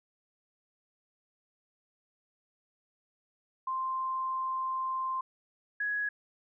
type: tone pair in turn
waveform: sine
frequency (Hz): 1046.5 / 1672.3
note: C6 / G#6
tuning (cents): 0 / +12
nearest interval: minor sixth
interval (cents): 812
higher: second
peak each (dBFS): -30 / -29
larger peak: second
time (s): 3.67-5.21 / 5.8-6.09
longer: first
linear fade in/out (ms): 5
effects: none